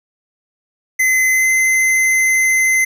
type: tone with pitch glide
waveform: square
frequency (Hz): 2044 to 2059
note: C7 to C7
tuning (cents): -41 to -28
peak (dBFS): -12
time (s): 0.99-2.85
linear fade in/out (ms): 10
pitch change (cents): +13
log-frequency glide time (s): 1.31-1.49
effects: none